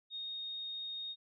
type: tone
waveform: sine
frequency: 3713 Hz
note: A#7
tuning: 8 cents flat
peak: -39 dBFS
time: 0.1-1.16 s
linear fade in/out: 50 ms
effects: none